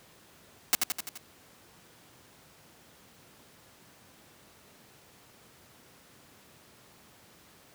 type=noise with echo; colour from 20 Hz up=white; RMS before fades=-22 dBFS; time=0.73-0.75 s; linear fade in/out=0 ms; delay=85 ms; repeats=5; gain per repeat=-4 dB; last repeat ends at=1.175 s; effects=pink hiss -57 dBFS RMS until 7.74 s + high-pass 100 Hz 12 dB/octave